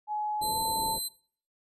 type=tone with pitch glide; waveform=sine; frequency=845 to 887.5 Hz; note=G#5 to A5; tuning=+30 to +15 cents; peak=-29 dBFS; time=0.07-0.98 s; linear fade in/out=50 ms; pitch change=+85 cents; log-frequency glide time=0.38-0.6 s
type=low-pass noise; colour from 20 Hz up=white; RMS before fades=-42 dBFS; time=0.41-0.99 s; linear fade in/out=5 ms; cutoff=590 Hz; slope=48 dB/octave
type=tone; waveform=10% pulse; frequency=4070 Hz; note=C8; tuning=49 cents flat; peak=-24 dBFS; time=0.41-1.09 s; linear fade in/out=20 ms
effects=noise-tail reverb RT60 0.5 s tail -20 dB re dry + resampled to 32000 Hz